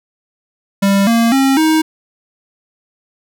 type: tone with pitch steps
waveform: square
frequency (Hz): 197.6 / 231 / 269.9 / 315.5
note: G3 / A#3 / C#4 / D#4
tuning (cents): +14 / -16 / -46 / +24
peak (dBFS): -10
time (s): 0.82-1.82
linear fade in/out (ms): 10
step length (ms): 250
effects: none